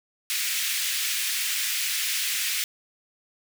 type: high-pass noise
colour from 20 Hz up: pink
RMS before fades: -27 dBFS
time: 0.3-2.64 s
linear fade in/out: 0 ms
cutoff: 2000 Hz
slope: 24 dB/octave
effects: none